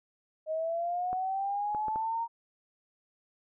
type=linear sweep; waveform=sine; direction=up; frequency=622.3 to 932.3 Hz; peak=-29 dBFS; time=0.46-2.28 s; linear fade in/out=50 ms
type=clicks; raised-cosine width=1 ms; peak=-26 dBFS; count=4; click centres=1.13 / 1.748 / 1.883 / 1.959 s
effects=none